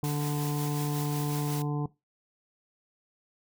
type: harmonic tone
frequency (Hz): 146.83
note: D3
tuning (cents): 0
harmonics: 1 / 2 / 3 / 5 / 6 / 7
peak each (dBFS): -28 / -34 / -38 / -42 / -44 / -45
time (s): 0.03-1.86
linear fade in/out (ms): 2
type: noise with tremolo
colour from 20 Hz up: white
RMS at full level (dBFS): -39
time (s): 0.04-1.62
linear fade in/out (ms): 0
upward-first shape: sine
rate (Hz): 5.5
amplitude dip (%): 35
effects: noise-tail reverb RT60 0.2 s tail -19 dB re dry